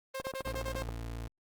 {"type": "tone bursts", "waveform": "sawtooth", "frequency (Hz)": 531, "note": "C5", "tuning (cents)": 25, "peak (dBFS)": -32, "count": 7, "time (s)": [0.14, 0.829], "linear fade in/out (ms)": 10, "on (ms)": 77, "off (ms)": 25}
{"type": "click train", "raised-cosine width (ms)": 1, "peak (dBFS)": -25, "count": 11, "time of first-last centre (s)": [0.2, 0.89], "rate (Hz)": 14.5}
{"type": "tone", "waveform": "30% pulse", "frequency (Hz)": 57.2, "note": "A#1", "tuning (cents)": -32, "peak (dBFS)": -35, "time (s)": [0.45, 1.28], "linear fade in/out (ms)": 10}
{"effects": ["Opus 24 kbps"]}